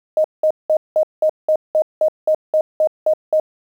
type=tone bursts; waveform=sine; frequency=622.3 Hz; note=D#5; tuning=in tune; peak=-11 dBFS; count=13; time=0.17-3.399 s; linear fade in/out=2 ms; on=73 ms; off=190 ms; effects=8-bit